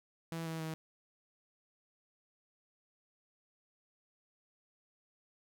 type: tone with pitch steps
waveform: sawtooth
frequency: 164.81 / 162.07 / 159.38 Hz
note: E3 / E3 / D#3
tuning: 0 / -29 / +42 cents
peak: -34 dBFS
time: 0.32-0.74 s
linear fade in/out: 0 ms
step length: 140 ms
effects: none